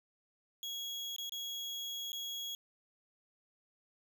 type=tone with dropouts; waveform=35% pulse; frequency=3322 Hz; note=G#7; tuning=in tune; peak=-37 dBFS; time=0.63-2.55 s; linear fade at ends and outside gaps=1 ms; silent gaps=1.163-1.183 / 1.295-1.321 / 2.12-2.13 s; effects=none